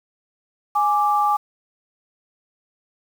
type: tone pair together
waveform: sine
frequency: 830.6 / 1174.7 Hz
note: G#5 / D6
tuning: 0 / 0 cents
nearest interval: tritone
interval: 600 cents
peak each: -18 / -19 dBFS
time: 0.75-1.37 s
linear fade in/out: 10 ms
effects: 7-bit